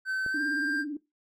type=tone with pitch glide; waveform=triangle; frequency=1534 to 1589 Hz; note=G6 to G6; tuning=-38 to +23 cents; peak=-26 dBFS; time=0.05-0.85 s; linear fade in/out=50 ms; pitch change=+61 cents; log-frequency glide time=0.3-0.42 s
type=click; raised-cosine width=2 ms; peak=-29 dBFS; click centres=0.263 s
type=tone with vibrato; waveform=sine; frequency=293.7 Hz; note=D4; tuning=in tune; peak=-31 dBFS; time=0.34-0.97 s; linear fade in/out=5 ms; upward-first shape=sine; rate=18 Hz; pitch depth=78 cents each way
effects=noise-tail reverb RT60 0.2 s tail -19 dB re dry